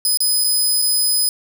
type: tone with dropouts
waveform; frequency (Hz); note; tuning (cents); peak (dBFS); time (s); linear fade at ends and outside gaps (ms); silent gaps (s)
10% pulse; 5020; D#8; +15; -9; 0.05-1.29; 1; 0.173-0.204 / 0.44-0.444 / 0.818-0.822
effects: 7-bit